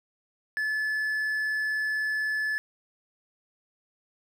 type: tone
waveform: triangle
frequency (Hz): 1728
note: A6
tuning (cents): -32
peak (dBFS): -24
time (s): 0.57-2.58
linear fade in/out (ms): 0
effects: none